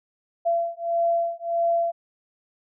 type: beating tone pair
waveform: sine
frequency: 678 / 679.6 Hz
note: E5 / F5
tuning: +49 / -47 cents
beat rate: 1.6 Hz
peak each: -24 dBFS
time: 0.45-1.92 s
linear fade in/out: 20 ms
effects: none